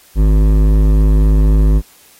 sine tone with hard clipping, 51.91 Hz, G#1, in tune, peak -9 dBFS, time 0.15-1.82 s, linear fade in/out 50 ms, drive 13 dB, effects white hiss -46 dBFS RMS until 2.19 s + AAC 48 kbps

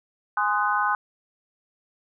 sine chord, Ab dominant seventh, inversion none, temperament just, 830.6 / 1038.3 / 1245.9 / 1495.1 Hz, Ab5 / C6 / Eb6 / Gb6, 0 / -14 / +2 / +18 cents, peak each -26 dBFS, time 0.37-0.95 s, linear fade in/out 2 ms, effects none

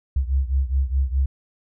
sine beating tone pair, 65.41 / 70.21 Hz, C2 / C#2, 0 / +23 cents, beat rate 4.8 Hz, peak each -20 / -23 dBFS, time 0.16-1.26 s, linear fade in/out 5 ms, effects none

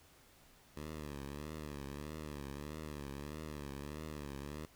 10% pulse tone with vibrato, 73.42 Hz, D2, in tune, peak -35 dBFS, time 0.76-4.66 s, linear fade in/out 10 ms, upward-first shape triangle, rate 1.6 Hz, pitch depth 120 cents each way, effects pink hiss -64 dBFS RMS until 4.75 s

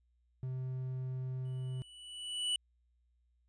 triangle tone, 129.2 Hz, C3, 21 cents flat, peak -34 dBFS, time 0.43-1.82 s, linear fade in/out 0 ms
square tone with exponential growth, 2960 Hz, F#7, in tune, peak -30 dBFS, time 1.45-2.56 s, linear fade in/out 2 ms, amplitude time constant 240 ms
effects added 60 Hz sine -70 dBFS peak until 3.48 s + resampled to 22050 Hz

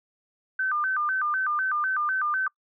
sine tone with vibrato, 1358 Hz, F6, 49 cents flat, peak -23 dBFS, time 0.59-2.48 s, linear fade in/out 5 ms, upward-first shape square, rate 4 Hz, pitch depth 210 cents each way, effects noise-tail reverb RT60 0.1 s tail -26 dB re dry

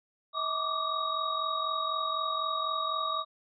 sine tone cluster, 641 / 1156 / 1200 / 3784 Hz, E5 / D6 / D6 / A#7, -49 / -28 / +37 / +25 cents, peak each -39 / -31 / -35 / -36 dBFS, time 0.33-3.25 s, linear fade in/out 50 ms, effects none

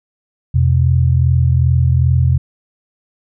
sine tone pair together, 84.87 / 127.4 Hz, F2 / C3, -49 / -46 cents, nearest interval perfect fifth, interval 703 cents, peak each -12 dBFS, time 0.54-2.38 s, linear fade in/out 10 ms, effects none

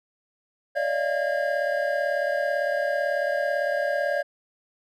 triangle tone cluster, 573 / 611 / 688 / 1624 Hz, D5 / D#5 / F5 / G#6, -43 / -32 / -26 / -39 cents, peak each -24 / -27 / -28 / -28 dBFS, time 0.75-4.23 s, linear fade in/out 20 ms, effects none

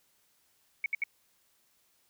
sine tone bursts, 2229 Hz, C#7, 9 cents sharp, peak -27 dBFS, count 3, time 0.84-1.038 s, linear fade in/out 2 ms, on 20 ms, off 69 ms, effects white hiss -70 dBFS RMS until 2.09 s

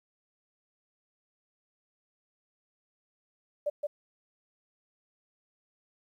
sine tone with echo, 587.3 Hz, D5, in tune, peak -26 dBFS, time 3.66-3.7 s, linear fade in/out 10 ms, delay 170 ms, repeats 1, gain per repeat -2 dB, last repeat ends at 3.87 s, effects 11-bit

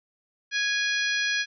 harmonic tone with a mistuned harmonic, 831 Hz, G#5, 1 cent sharp, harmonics 2 / 3 / 4 / 5 / 6 / 7, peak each -26 / -30 / -32 / -34 / -36 / -37 dBFS, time 0.51-1.46 s, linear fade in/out 50 ms, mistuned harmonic 3, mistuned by -23 cents, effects none

